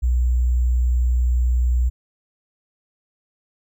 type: tone with sample-and-hold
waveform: sine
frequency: 61.3 Hz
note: B1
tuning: 12 cents flat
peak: -15 dBFS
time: 0.02-1.9 s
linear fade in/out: 20 ms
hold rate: 7350 Hz
effects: none

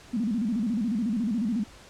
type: tone with vibrato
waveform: sine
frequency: 223 Hz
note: A3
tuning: 23 cents sharp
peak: -24 dBFS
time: 0.13-1.64 s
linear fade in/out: 10 ms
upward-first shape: square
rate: 14 Hz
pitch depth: 150 cents each way
effects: pink hiss -50 dBFS RMS until 1.89 s + low-pass 8000 Hz 12 dB/octave

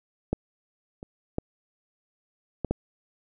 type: clicks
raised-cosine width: 2 ms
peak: -11 / -26 / -13 / -14 / -11 dBFS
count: 5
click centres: 0.33 / 1.029 / 1.384 / 2.647 / 2.71 s
effects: none

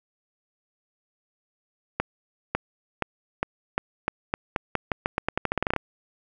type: accelerating click train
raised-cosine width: 0.5 ms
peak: -8 dBFS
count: 22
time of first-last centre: 2-5.763 s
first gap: 550 ms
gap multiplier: 0.86
effects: none

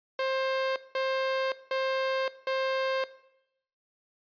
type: tone bursts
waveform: sawtooth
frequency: 529 Hz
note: C5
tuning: 19 cents sharp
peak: -23 dBFS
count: 4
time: 0.19-3.04 s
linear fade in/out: 2 ms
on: 570 ms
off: 190 ms
effects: noise-tail reverb RT60 0.8 s tail -17 dB re dry + resampled to 11025 Hz

